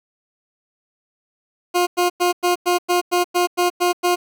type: tone bursts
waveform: 20% pulse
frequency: 354.8 Hz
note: F4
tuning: 27 cents sharp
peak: -10 dBFS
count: 11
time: 1.74-4.16 s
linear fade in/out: 20 ms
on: 130 ms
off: 99 ms
effects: none